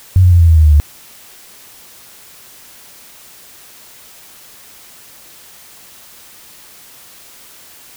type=tone with pitch steps; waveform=sine; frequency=92.5 / 89.5 / 86.61 / 83.8 / 81.09 / 78.46 / 75.92 / 73.46 Hz; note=F#2 / F2 / F2 / E2 / E2 / D#2 / D#2 / D2; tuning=0 / +43 / -14 / +29 / -28 / +15 / -42 / +1 cents; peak=-4 dBFS; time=0.16-0.8 s; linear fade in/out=0 ms; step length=80 ms; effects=white hiss -40 dBFS RMS until 7.96 s